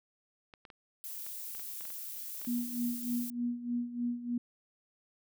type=clicks; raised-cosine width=0.3 ms; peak=-34 dBFS; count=11; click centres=0.538 / 0.652 / 0.702 / 1.265 / 1.55 / 1.596 / 1.809 / 1.853 / 1.903 / 2.416 / 2.448 s
type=noise; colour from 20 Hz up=violet; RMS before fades=-42 dBFS; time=1.04-3.3 s; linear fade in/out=0 ms
type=tone with tremolo; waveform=sine; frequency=240.8 Hz; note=B3; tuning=44 cents flat; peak=-29 dBFS; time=2.47-4.38 s; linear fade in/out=5 ms; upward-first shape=sine; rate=3.3 Hz; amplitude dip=75%
effects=none